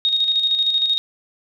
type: tone with tremolo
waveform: sine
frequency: 3729 Hz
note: A#7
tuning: in tune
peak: -14 dBFS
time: 0.05-0.98 s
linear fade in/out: 0 ms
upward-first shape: square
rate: 13 Hz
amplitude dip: 45%
effects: none